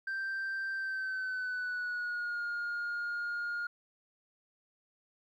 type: tone with pitch glide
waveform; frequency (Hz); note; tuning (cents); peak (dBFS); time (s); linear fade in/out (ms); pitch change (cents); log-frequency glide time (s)
sine; 1568 to 1421.3; G6 to F6; 0 to +30; -31; 0.07-3.67; 5; -170; 0.74-2.43
effects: tanh soft clip ceiling -32 dBFS + 12-bit